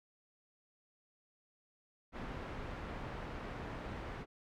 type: low-pass noise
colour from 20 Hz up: pink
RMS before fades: -44 dBFS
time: 2.12-4.26 s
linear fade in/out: 50 ms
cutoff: 1900 Hz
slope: 12 dB/octave
effects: none